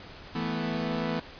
sawtooth chord, E suspended fourth, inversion none, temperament equal, 164.81 / 220 / 246.9 Hz, E3 / A3 / B3, 0 / 0 / 0 cents, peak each -29 dBFS, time 0.35-1.2 s, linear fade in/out 5 ms, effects pink hiss -46 dBFS RMS until 1.39 s + resampled to 11025 Hz

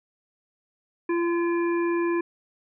harmonic tone, 342 Hz, F4, 36 cents flat, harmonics 1 / 3 / 5 / 7, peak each -22 / -32 / -36 / -39 dBFS, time 1.09-2.21 s, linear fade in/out 5 ms, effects none

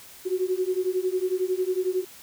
sine beating tone pair, 364.3 / 375.3 Hz, F#4 / F#4, -27 / +25 cents, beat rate 11 Hz, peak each -26 dBFS, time 0.25-2.05 s, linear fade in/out 20 ms, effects white hiss -47 dBFS RMS until 2.22 s

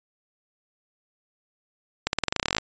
accelerating click train, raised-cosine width 0.2 ms, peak -5 dBFS, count 16, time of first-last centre 2.07-2.583 s, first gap 61 ms, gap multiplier 0.91, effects resampled to 16000 Hz

